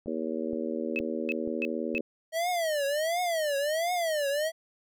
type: click train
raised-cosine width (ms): 2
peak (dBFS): -29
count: 5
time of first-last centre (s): 0.06-1.947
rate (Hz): 2.12
type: harmonic tone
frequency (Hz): 79.6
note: D#2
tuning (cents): +40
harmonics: 3 / 4 / 5 / 6 / 7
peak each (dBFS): -34 / -35 / -36 / -37 / -37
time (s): 0.07-2.01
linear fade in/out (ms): 5
type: tone bursts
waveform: sine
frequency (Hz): 2593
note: E7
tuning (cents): -29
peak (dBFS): -28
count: 4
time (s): 0.96-1.98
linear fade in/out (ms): 0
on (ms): 30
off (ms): 300
type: tone with vibrato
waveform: square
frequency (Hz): 633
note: D#5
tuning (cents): +30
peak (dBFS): -27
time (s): 2.32-4.52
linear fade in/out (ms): 50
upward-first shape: triangle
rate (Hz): 1.4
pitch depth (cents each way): 250
effects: none